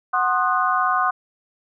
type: harmonic tone with a mistuned harmonic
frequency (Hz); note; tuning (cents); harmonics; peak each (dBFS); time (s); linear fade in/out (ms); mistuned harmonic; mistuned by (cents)
246.9; B3; 0; 3 / 4 / 5 / 6; -23 / -22 / -21 / -25; 0.13-1.11; 10; 4; +120
effects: none